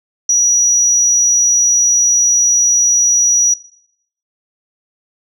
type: tone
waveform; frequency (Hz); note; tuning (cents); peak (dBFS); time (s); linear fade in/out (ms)
sine; 5820; F#8; -29; -7; 0.29-3.54; 5
effects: noise-tail reverb RT60 0.7 s tail -19 dB re dry + tanh soft clip ceiling -5 dBFS